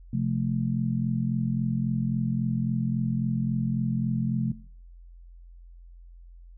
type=chord; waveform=sine; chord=F major; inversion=second; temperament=just; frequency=130.96 / 174.61 / 218.3 Hz; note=C3 / F3 / A3; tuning=+2 / 0 / -13 cents; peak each=-27 / -30 / -28 dBFS; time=0.13-4.52 s; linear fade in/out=5 ms; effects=noise-tail reverb RT60 0.5 s tail -19 dB re dry + added 43 Hz sine -45 dBFS peak until 6.57 s